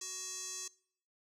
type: tone with band-pass filter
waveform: square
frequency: 372.6 Hz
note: F#4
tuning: 12 cents sharp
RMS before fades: -43 dBFS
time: 0.01-0.68 s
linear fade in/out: 5 ms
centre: 6500 Hz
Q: 4.4
effects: noise-tail reverb RT60 0.7 s tail -24 dB re dry